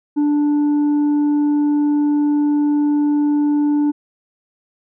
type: tone with tanh clipping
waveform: triangle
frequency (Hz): 293.7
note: D4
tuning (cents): 0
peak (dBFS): -14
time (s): 0.16-3.92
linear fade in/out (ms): 20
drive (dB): 8
effects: none